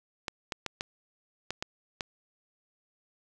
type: clicks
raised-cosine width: 0.2 ms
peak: -15 dBFS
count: 7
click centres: 0.282 / 0.522 / 0.663 / 0.809 / 1.506 / 1.625 / 2.008 s
effects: none